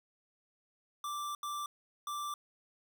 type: tone bursts at uneven times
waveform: square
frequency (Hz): 1174.7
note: D6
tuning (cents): 0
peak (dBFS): -37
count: 3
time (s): 1.04-1.35 / 1.43-1.66 / 2.07-2.34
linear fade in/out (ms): 2
effects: none